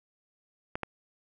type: clicks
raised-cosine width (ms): 0.5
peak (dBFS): -17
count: 2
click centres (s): 0.755 / 0.833
effects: none

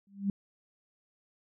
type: tone with exponential growth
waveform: sine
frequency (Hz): 198.5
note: G3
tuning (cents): +22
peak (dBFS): -23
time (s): 0.07-0.3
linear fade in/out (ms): 2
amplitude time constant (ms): 48
effects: none

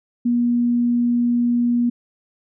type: tone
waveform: sine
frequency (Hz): 240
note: B3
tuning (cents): -49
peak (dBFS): -15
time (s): 0.25-1.9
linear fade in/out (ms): 10
effects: none

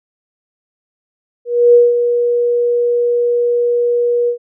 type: tone with ADSR envelope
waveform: sine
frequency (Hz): 480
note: B4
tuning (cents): -49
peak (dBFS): -3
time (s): 1.45-4.38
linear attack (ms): 290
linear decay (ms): 190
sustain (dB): -8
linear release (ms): 96
effects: none

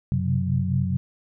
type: tone cluster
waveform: sine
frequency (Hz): 92.3 / 129.4 / 134 / 184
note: F#2 / C3 / C3 / F#3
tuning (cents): -4 / -19 / +42 / -9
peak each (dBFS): -26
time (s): 0.12-0.97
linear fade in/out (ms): 0
effects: none

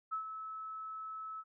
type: tone with ADSR envelope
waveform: sine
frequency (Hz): 1300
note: E6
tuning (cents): -24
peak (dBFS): -33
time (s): 0.11-1.44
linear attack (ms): 22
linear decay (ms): 100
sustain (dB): -8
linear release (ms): 47
effects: none

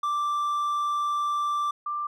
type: tone pair in turn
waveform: triangle / sine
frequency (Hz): 1174.7 / 1182.9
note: D6 / D6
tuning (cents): 0 / +12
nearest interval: unison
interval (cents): 12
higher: second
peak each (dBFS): -22 / -27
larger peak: first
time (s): 0.03-1.71 / 1.86-2.07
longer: first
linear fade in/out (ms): 5
effects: none

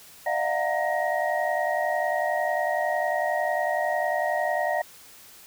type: tone cluster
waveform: sine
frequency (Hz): 603 / 681 / 732 / 922 / 1885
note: D5 / F5 / F#5 / A#5 / A#6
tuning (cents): +46 / -44 / -19 / -19 / +19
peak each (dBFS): -28 / -29 / -28 / -34 / -30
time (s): 0.26-4.82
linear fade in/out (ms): 5
effects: white hiss -49 dBFS RMS until 5.46 s

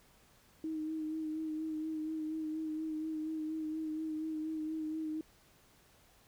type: tone with vibrato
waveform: sine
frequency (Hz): 313.5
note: D#4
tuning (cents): +13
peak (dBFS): -35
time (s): 0.64-5.21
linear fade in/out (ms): 2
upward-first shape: sine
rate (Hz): 4.2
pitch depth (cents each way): 27
effects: pink hiss -65 dBFS RMS until 6.27 s

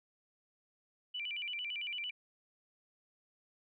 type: tone with vibrato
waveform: sine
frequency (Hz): 2644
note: E7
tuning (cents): +5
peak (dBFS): -37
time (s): 1.14-2.11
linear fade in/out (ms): 10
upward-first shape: square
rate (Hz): 8.9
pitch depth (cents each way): 200
effects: none

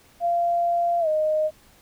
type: tone with pitch glide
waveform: sine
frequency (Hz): 690 to 618.3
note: F5 to D#5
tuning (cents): -21 to -11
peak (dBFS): -19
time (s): 0.2-1.51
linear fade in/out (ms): 50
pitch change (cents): -190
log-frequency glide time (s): 1-1.08
effects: pink hiss -55 dBFS RMS until 1.81 s

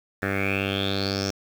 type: tone with low-pass filter sweep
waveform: 10% pulse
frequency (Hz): 98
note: G2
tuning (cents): 0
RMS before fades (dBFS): -26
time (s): 0.22-1.31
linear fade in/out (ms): 10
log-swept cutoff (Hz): 1800 to 5800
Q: 8.4
effects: 7-bit

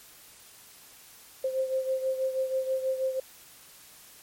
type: beating tone pair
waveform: sine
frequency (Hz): 523.3 / 529.5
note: C5 / C5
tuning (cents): 0 / +21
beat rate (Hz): 6.2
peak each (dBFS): -27 / -33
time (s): 1.44-3.2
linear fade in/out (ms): 5
effects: white hiss -52 dBFS RMS until 4.22 s + MP3 64 kbps

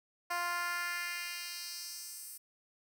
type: tone with high-pass filter sweep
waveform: 10% pulse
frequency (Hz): 349.2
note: F4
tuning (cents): 0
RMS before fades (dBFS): -39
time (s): 0.3-2.38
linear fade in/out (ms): 10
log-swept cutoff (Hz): 790 to 10000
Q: 1.5
effects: none

